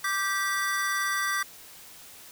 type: chord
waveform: square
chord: G major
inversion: second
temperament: equal with one note detuned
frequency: 1174.7 / 1568 / 1951.7 Hz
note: D6 / G6 / B6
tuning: 0 / 0 / -21 cents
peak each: -31 dBFS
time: 0.04-1.43 s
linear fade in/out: 5 ms
effects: white hiss -48 dBFS RMS until 2.31 s